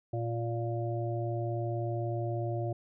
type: harmonic tone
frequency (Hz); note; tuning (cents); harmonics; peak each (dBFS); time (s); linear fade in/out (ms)
116.54; A#2; 0; 1 / 3 / 5 / 6; -32 / -37 / -39 / -40; 0.13-2.73; 5
effects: none

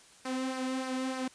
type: tone with flanger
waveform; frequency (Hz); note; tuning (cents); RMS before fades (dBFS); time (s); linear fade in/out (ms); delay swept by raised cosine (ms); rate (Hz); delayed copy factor
sawtooth; 259.8; C4; -12; -34; 0.25-1.28; 5; 0.27 to 2.67; 3.3; -0.55
effects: white hiss -57 dBFS RMS until 1.34 s + resampled to 22050 Hz

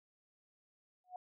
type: tone with exponential growth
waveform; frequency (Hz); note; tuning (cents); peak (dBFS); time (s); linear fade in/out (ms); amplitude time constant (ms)
sine; 729; F#5; -26; -39; 1.04-1.16; 2; 24
effects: none

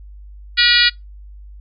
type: harmonic tone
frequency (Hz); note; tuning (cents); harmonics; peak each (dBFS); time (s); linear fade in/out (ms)
481.7; B4; -43; 3 / 4 / 5 / 6 / 7 / 8 / 9 / 10; -19 / -17 / -19 / -20 / -19 / -18 / -17 / -20; 0.57-0.9; 20
effects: noise-tail reverb RT60 0.2 s tail -26 dB re dry + added 50 Hz sine -35 dBFS peak until 1.6 s

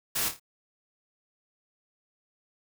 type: noise with echo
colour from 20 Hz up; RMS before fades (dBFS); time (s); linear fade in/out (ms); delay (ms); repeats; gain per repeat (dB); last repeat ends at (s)
white; -29; 0.15-0.29; 10; 27; 4; -7; 0.398
effects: none

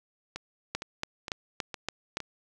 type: two click trains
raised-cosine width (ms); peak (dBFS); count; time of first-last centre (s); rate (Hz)
0.2; -13 / -19; 6 / 5; 0.75-2.17 / 0.36-2.203; 3.52 / 2.17
effects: none

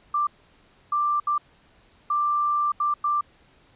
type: tone bursts at uneven times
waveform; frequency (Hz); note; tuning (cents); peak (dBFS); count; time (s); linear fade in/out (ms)
sine; 1180; D6; +8; -20; 6; 0.14-0.27 / 0.92-1.2 / 1.27-1.38 / 2.1-2.72 / 2.8-2.94 / 3.04-3.21; 5
effects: pink hiss -58 dBFS RMS until 3.75 s + resampled to 8000 Hz

